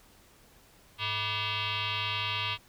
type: tone with frequency modulation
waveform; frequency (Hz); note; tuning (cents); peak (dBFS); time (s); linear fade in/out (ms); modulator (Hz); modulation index
sine; 103.6; G#2; -4; -29; 0.98-2.58; 50; 539; 6.8
effects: pink hiss -59 dBFS RMS until 2.68 s